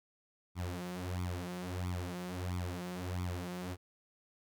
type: tone with flanger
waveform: sawtooth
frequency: 89.7 Hz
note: F2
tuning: 47 cents sharp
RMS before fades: -39 dBFS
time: 0.55-3.77 s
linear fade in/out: 50 ms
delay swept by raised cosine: 0.86 to 5.86 ms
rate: 1.5 Hz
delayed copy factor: +0.9
effects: none